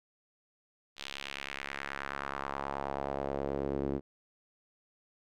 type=tone with band-pass filter sweep; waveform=sawtooth; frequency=69.4 Hz; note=C#2; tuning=3 cents sharp; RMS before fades=-37 dBFS; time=0.96-4.01 s; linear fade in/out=50 ms; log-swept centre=3600 to 330 Hz; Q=1.9; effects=none